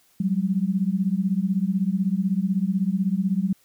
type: beating tone pair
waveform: sine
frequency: 182.9 / 198.9 Hz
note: F#3 / G3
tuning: -20 / +25 cents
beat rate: 16 Hz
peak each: -23 dBFS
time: 0.2-3.53 s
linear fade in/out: 5 ms
effects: white hiss -61 dBFS RMS until 3.64 s